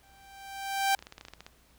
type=tone with exponential growth; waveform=sawtooth; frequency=784 Hz; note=G5; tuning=in tune; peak=-18 dBFS; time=0.03-0.95 s; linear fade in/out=2 ms; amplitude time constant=200 ms
type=clicks; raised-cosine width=0.2 ms; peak=-27 dBFS; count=12; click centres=0.93 / 0.991 / 1.025 / 1.069 / 1.124 / 1.181 / 1.211 / 1.251 / 1.284 / 1.336 / 1.406 / 1.465 s
effects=added 60 Hz sine -63 dBFS peak until 1.78 s + pink hiss -63 dBFS RMS until 1.78 s